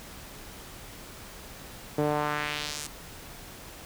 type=tone with band-pass filter sweep; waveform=sawtooth; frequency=148.7 Hz; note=D3; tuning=22 cents sharp; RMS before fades=-30 dBFS; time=1.98-2.87 s; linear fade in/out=5 ms; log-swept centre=430 to 8700 Hz; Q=1.4; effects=pink hiss -45 dBFS RMS until 3.85 s